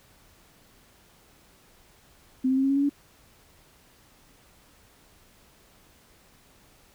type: tone with pitch steps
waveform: sine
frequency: 258.8 / 263 / 267.3 / 271.7 / 276.1 / 280.6 / 285.2 Hz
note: C4 / C4 / C4 / C#4 / C#4 / C#4 / C#4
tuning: -19 / +9 / +37 / -35 / -7 / +21 / +49 cents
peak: -20 dBFS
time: 2.44-2.895 s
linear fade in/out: 10 ms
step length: 65 ms
effects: pink hiss -58 dBFS RMS until 6.94 s